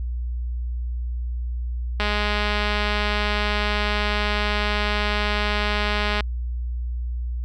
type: click train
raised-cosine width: 0.3 ms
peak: -8 dBFS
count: 876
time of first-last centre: 2-6.207 s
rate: 208 Hz
effects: added 60 Hz sine -24 dBFS peak until 7.44 s